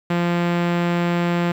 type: tone with low-pass filter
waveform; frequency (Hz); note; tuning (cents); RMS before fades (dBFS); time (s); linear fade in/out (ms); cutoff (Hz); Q
sawtooth; 173.1; F3; -15; -20; 0.1-1.52; 5; 2700; 1.1
effects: 8-bit